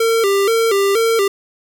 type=tone with vibrato; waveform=square; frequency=424.7 Hz; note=G#4; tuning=39 cents sharp; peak=-13 dBFS; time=0-1.28 s; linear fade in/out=5 ms; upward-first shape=square; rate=2.1 Hz; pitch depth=120 cents each way; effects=none